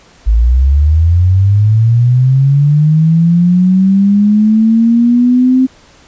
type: linear sweep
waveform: sine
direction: up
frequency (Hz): 52 to 261.6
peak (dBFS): -5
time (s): 0.26-5.67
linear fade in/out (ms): 20
effects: pink hiss -43 dBFS RMS until 6.07 s + resampled to 16000 Hz